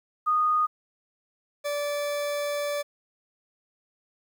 sine / 40% pulse tone pair in turn, 1235 / 581 Hz, D#6 / D5, -13 / -19 cents, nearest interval octave + minor second, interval 1306 cents, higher first, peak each -20 / -26 dBFS, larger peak first, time 0.26-0.67 / 1.64-2.83 s, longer second, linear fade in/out 20 ms, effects 10-bit

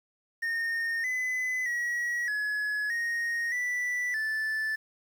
triangle tone with pitch steps, 1837 / 2014 / 1915 / 1695 / 1865 / 1971 / 1753 Hz, A#6 / B6 / A#6 / G#6 / A#6 / B6 / A6, -26 / +33 / +46 / +35 / 0 / -4 / -7 cents, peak -26 dBFS, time 0.42-4.76 s, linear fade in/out 10 ms, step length 620 ms, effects 9-bit

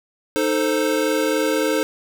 square chord, A diminished, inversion second, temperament equal with one note detuned, 309.2 / 440 / 523.3 Hz, Eb4 / A4 / C5, -11 / 0 / 0 cents, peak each -23 dBFS, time 0.36-1.83 s, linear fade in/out 0 ms, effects none

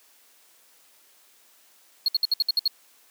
triangle tone bursts, 4313 Hz, C#8, 48 cents flat, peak -17 dBFS, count 8, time 2.06-2.678 s, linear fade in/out 2 ms, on 23 ms, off 62 ms, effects white hiss -58 dBFS RMS until 3.1 s + high-pass 300 Hz 12 dB/octave

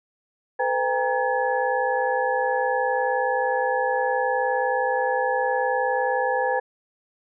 sine tone cluster, 446.7 / 506 / 803 / 934 / 1701 Hz, A4 / B4 / G5 / A#5 / G#6, +26 / +42 / +41 / +3 / +41 cents, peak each -33 / -24 / -25 / -29 / -28 dBFS, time 0.59-6.6 s, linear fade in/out 10 ms, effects none

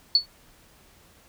sine tone with exponential decay, 4435 Hz, C#8, in tune, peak -11 dBFS, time 0.15-0.26 s, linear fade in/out 2 ms, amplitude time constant 23 ms, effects pink hiss -56 dBFS RMS until 1.28 s

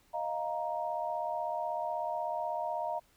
sine chord, Eb suspended second, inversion none, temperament equal with one note detuned, 622.3 / 698.5 / 935.6 Hz, Eb5 / F5 / Bb5, 0 / 0 / +6 cents, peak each -37 / -36 / -36 dBFS, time 0.13-3 s, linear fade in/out 20 ms, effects pink hiss -67 dBFS RMS until 3.16 s

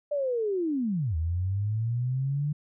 sine linear two-way sweep, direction down then up, 597 to 77.7 to 150 Hz, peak -25 dBFS, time 0.11-2.53 s, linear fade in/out 10 ms, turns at 1.16 s, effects none

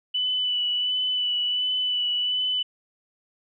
sine tone with vibrato, 2980 Hz, F#7, 12 cents sharp, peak -22 dBFS, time 0.14-2.63 s, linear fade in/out 10 ms, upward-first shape sine, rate 1.4 Hz, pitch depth 18 cents each way, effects none

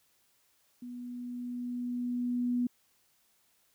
sine tone with level ramp, 244.7 Hz, B3, 16 cents flat, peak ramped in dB -40 to -26 dBFS, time 0.82-2.67 s, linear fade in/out 5 ms, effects white hiss -70 dBFS RMS until 3.74 s

